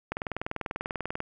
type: click train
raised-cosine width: 0.5 ms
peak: -16 dBFS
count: 23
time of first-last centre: 0.12-1.204 s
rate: 20.3 Hz
effects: none